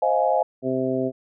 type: chord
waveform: sine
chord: F minor seventh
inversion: second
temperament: just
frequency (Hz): 523.8 / 628.6 / 698.5 / 838.1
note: C5 / Eb5 / F5 / Ab5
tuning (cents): +2 / +18 / 0 / +16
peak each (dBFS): -23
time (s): 0.02-0.43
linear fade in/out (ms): 5
type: harmonic tone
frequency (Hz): 130.3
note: C3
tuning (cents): -7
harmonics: 1 / 2 / 3 / 4 / 5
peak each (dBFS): -33 / -25 / -26 / -29 / -28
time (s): 0.62-1.12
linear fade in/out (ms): 50
effects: none